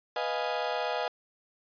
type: chord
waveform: 35% pulse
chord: F half-diminished seventh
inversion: second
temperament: equal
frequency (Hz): 493.9 / 622.3 / 698.5 / 830.6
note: Cb5 / Eb5 / F5 / Ab5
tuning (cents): 0 / 0 / 0 / 0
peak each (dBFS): -33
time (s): 0.16-1.08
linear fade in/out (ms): 2
effects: resampled to 11025 Hz